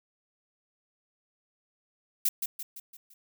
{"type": "noise with echo", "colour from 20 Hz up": "violet", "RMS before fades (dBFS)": -25, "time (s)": [2.25, 2.29], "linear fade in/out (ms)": 5, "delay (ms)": 170, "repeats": 5, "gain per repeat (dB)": -6, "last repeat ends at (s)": 3.14, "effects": []}